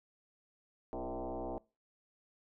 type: tone with frequency modulation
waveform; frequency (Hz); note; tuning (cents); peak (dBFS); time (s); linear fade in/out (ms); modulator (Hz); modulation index
sine; 153.9; D#3; -19; -37; 0.93-1.58; 0; 124; 5.7
effects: noise-tail reverb RT60 0.3 s tail -23 dB re dry